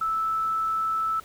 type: tone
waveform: sine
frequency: 1314 Hz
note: E6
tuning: 6 cents flat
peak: -23 dBFS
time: 0.01-1.2 s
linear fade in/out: 5 ms
effects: pink hiss -50 dBFS RMS until 1.24 s